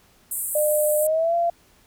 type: band-pass noise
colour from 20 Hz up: pink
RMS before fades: -28 dBFS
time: 0.31-1.07 s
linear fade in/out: 5 ms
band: 7900 to 15000 Hz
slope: 96 dB/octave
type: tone with pitch glide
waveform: sine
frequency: 603 to 684.7 Hz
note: D5 to F5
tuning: +46 to -34 cents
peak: -18 dBFS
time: 0.55-1.5 s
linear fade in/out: 5 ms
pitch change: +220 cents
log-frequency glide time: 0.99-1.35 s
effects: pink hiss -57 dBFS RMS until 1.86 s